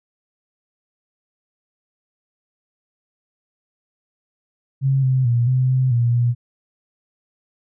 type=tone with pitch steps; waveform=sine; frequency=135.1 / 130.2 / 119.3 / 128.6 / 129.5 / 119 / 120.4 Hz; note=C#3 / C3 / A#2 / C3 / C3 / A#2 / B2; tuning=-44 / -8 / +41 / -30 / -17 / +36 / -44 cents; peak=-14 dBFS; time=4.81-6.35 s; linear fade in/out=50 ms; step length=220 ms; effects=none